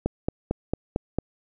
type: click train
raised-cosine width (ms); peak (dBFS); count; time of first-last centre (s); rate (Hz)
2; -10; 6; 0.06-1.186; 4.44
effects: none